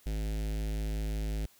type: tone with notch filter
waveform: square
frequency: 52.8 Hz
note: G#1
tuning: 29 cents sharp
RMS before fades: -33 dBFS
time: 0.06-1.46 s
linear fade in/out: 5 ms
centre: 1100 Hz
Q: 0.82
effects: white hiss -62 dBFS RMS until 1.59 s